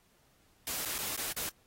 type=noise with dropouts; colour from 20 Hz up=white; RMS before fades=-36 dBFS; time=0.67-1.49 s; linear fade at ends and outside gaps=1 ms; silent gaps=0.851-0.856 / 0.982-0.987 / 1.161-1.176 / 1.325-1.365 s; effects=pink hiss -68 dBFS RMS until 1.66 s + AAC 48 kbps